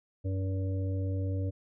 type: harmonic tone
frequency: 95.3 Hz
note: G2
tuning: 48 cents flat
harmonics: 1 / 3 / 5 / 6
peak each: -29 / -39 / -43 / -45 dBFS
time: 0.24-1.51 s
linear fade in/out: 20 ms
effects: none